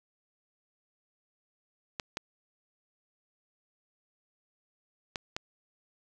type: clicks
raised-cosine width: 0.2 ms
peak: -16 dBFS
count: 4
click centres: 1.998 / 2.171 / 5.158 / 5.365 s
effects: none